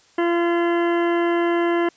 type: harmonic tone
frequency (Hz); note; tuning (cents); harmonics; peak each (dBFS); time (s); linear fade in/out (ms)
342.6; F4; -33; 1 / 2 / 3 / 4 / 5 / 6 / 8 / 9; -18 / -26 / -28 / -33 / -31 / -33 / -40 / -40; 0.18-1.89; 5
effects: white hiss -55 dBFS RMS until 1.96 s + resampled to 16000 Hz